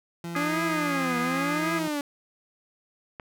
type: tone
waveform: 30% pulse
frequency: 170 Hz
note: F3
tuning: 46 cents flat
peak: -30 dBFS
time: 0.24-1.88 s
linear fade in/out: 2 ms
type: harmonic tone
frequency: 412 Hz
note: G#4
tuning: 14 cents flat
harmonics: 3 / 4 / 5 / 6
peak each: -31 / -35 / -35 / -40 dBFS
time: 0.35-1.79 s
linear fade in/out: 2 ms
type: tone with vibrato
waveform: sawtooth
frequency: 283.2 Hz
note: C#4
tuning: 37 cents sharp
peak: -23 dBFS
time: 0.36-2.01 s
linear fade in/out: 2 ms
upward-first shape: triangle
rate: 0.91 Hz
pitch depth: 280 cents each way
type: click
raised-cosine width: 0.5 ms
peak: -23 dBFS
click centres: 3.198 s
effects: none